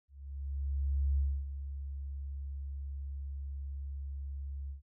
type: tone with ADSR envelope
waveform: sine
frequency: 69.3 Hz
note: C#2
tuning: in tune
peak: -26 dBFS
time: 0.08-4.82 s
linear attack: 1100 ms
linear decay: 270 ms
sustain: -11 dB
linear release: 120 ms
effects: none